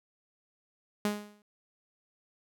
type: tone with exponential decay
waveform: sawtooth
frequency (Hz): 207.7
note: G#3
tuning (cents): 0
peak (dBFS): -21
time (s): 1.05-1.42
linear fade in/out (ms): 2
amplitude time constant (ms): 79
effects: none